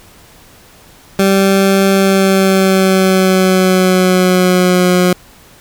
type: tone with pitch glide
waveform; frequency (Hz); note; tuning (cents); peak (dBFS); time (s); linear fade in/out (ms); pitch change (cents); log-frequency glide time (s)
20% pulse; 194.5 to 180.43; G3 to F#3; -13 to -43; -3; 1.19-5.13; 2; -130; 1.91-4.9
effects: pink hiss -42 dBFS RMS until 5.6 s